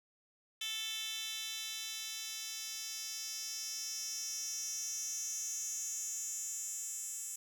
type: tone with high-pass filter sweep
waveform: 10% pulse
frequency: 440.3 Hz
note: A4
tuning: 1 cent sharp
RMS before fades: -41 dBFS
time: 0.61-7.36 s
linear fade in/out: 5 ms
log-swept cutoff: 3500 to 7900 Hz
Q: 5
effects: none